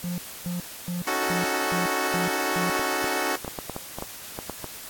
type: tone bursts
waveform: triangle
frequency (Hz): 175.9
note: F3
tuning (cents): +13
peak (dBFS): -25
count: 7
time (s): 0.04-2.7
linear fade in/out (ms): 0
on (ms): 140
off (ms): 280
type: chord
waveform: 10% pulse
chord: D# half-diminished seventh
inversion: third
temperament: equal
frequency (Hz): 277.2 / 311.1 / 370 / 440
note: C#4 / D#4 / F#4 / A4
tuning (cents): 0 / 0 / 0 / 0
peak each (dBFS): -23 / -24 / -19 / -23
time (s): 1.07-3.36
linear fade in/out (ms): 5
type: clicks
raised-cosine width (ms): 1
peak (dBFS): -18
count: 12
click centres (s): 2.795 / 3.043 / 3.447 / 3.479 / 3.588 / 3.697 / 3.764 / 3.986 / 4.024 / 4.389 / 4.497 / 4.643
effects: white hiss -40 dBFS RMS until 4.89 s + AAC 64 kbps